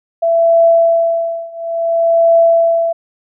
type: tone with tremolo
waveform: sine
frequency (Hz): 668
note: E5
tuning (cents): +23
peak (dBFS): -5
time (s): 0.22-2.93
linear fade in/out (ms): 10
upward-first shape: triangle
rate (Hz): 0.58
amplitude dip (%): 95
effects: none